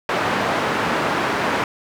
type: band-pass noise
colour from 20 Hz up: white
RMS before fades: -21 dBFS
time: 0.09-1.64 s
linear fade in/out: 2 ms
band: 140 to 1400 Hz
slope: 12 dB/octave
effects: none